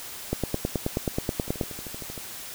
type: two click trains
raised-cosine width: 2 ms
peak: -11 / -24 dBFS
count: 13 / 10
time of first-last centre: 0.33-1.612 / 1.48-2.178 s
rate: 9.36 / 12.9 Hz
effects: white hiss -39 dBFS RMS until 2.54 s